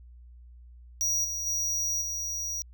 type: tone with level steps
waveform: square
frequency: 5770 Hz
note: F#8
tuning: 44 cents flat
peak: -25 / -31 / -27 / -31 dBFS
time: 1.01-2.62 s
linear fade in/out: 0 ms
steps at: 1.24 / 1.46 / 2.01 s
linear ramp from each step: 10 ms
effects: added 60 Hz sine -47 dBFS peak until 2.73 s